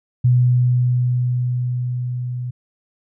sine tone with level ramp, 124 Hz, B2, 7 cents sharp, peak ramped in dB -10 to -23 dBFS, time 0.24-2.51 s, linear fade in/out 10 ms, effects none

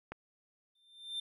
click, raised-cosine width 0.5 ms, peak -26 dBFS, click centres 0.12 s
triangle tone with exponential growth, 3582 Hz, A7, 30 cents sharp, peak -32 dBFS, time 0.75-1.2 s, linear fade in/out 5 ms, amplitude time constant 97 ms
effects resampled to 32000 Hz

